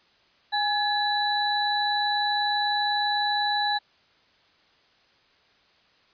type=tone cluster; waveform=sine; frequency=826 / 1706 / 3966 Hz; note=G#5 / G#6 / B7; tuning=-10 / +46 / +7 cents; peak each=-25 / -29 / -27 dBFS; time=0.52-3.79 s; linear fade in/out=20 ms; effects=white hiss -61 dBFS RMS until 6.13 s + resampled to 11025 Hz